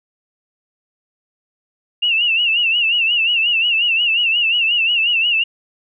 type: tone with vibrato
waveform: sine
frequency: 2771 Hz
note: F7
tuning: 14 cents flat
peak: -13 dBFS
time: 2.02-5.44 s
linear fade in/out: 10 ms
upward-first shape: sine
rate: 5.6 Hz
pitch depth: 99 cents each way
effects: none